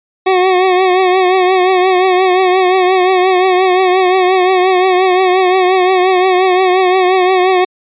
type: tone with vibrato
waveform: 25% pulse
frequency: 370 Hz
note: F#4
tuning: in tune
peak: -4 dBFS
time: 0.26-7.65 s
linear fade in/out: 10 ms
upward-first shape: triangle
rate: 5.7 Hz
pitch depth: 59 cents each way
effects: resampled to 8000 Hz